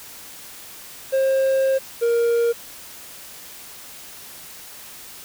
triangle tone pair in turn, 534 / 468.6 Hz, C5 / A#4, +35 / +9 cents, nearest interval major second, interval 226 cents, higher first, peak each -14 dBFS, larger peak neither, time 1.12-1.79 / 2.01-2.53 s, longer first, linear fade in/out 20 ms, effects white hiss -40 dBFS RMS until 5.24 s

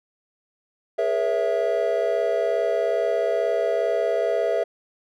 triangle chord, A# half-diminished seventh, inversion third, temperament equal with one note detuned, 415.3 / 477.6 / 554.4 / 659.3 Hz, G#4 / A#4 / C#5 / E5, 0 / +42 / 0 / 0 cents, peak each -25 / -24 / -26 / -21 dBFS, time 0.98-4.64 s, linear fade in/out 10 ms, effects none

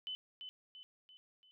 sine tone with echo, 3022 Hz, F#7, 36 cents sharp, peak -39 dBFS, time 0.07-0.15 s, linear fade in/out 0 ms, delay 340 ms, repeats 4, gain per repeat -6 dB, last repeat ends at 1.51 s, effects none

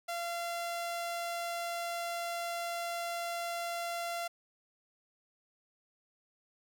sawtooth tone, 686 Hz, F5, 31 cents flat, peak -31 dBFS, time 0.08-4.28 s, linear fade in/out 10 ms, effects none

